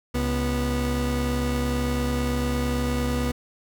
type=tone pair together; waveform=30% pulse; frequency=68.91 / 244.7 Hz; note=C#2 / B3; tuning=-10 / -16 cents; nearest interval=octave + minor seventh; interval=2194 cents; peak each=-23 dBFS; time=0.14-3.32 s; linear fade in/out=10 ms; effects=none